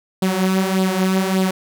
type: tone with flanger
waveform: sawtooth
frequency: 188.7 Hz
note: F#3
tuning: 34 cents sharp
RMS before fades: -18 dBFS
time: 0.22-1.51 s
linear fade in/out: 5 ms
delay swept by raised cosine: 0.23 to 6.13 ms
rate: 1.7 Hz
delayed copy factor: +0.6
effects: none